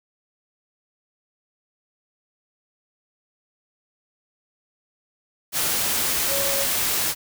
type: tone in noise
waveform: sine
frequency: 554.4 Hz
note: C#5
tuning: in tune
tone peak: -27 dBFS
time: 6.27-6.67 s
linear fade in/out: 50 ms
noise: white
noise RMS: -23 dBFS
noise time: 5.52-7.15 s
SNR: -7 dB
effects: none